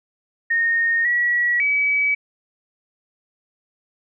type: tone with pitch steps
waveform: sine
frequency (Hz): 1846 / 1928 / 2283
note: A#6 / B6 / D7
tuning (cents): -17 / -42 / -50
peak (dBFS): -16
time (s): 0.5-2.15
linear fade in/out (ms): 10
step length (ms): 550
effects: none